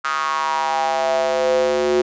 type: tone with high-pass filter sweep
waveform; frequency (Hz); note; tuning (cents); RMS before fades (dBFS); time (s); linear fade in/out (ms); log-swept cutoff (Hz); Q
square; 73.42; D2; 0; -19; 0.04-2.02; 10; 1300 to 380; 5.9
effects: resampled to 16000 Hz